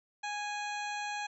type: harmonic tone with a mistuned harmonic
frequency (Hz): 828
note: G#5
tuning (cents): -5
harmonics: 1 / 2 / 3 / 4 / 5 / 7 / 8 / 9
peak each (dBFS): -37 / -41 / -42 / -49 / -48 / -51 / -55 / -54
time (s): 0.23-1.27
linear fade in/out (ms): 10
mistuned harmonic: 7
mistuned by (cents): +48
effects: none